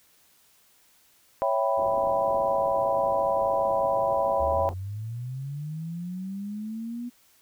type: chord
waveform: sine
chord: C# half-diminished seventh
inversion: none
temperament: equal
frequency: 554.4 / 659.3 / 784 / 987.8 Hz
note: C#5 / E5 / G5 / B5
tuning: 0 / 0 / 0 / 0 cents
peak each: -26 / -27 / -29 / -28 dBFS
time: 1.42-4.69 s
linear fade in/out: 0 ms
type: low-pass noise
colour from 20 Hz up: white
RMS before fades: -40 dBFS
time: 1.77-4.74 s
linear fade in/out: 10 ms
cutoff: 940 Hz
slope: 48 dB/octave
type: linear sweep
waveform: sine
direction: up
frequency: 68.1 to 244.8 Hz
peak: -31 dBFS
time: 4.39-7.1 s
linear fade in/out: 20 ms
effects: white hiss -61 dBFS RMS until 7.41 s